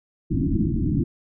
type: low-pass noise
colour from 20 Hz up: white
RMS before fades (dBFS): -22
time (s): 0.3-1.04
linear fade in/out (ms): 10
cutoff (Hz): 330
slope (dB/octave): 96
effects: none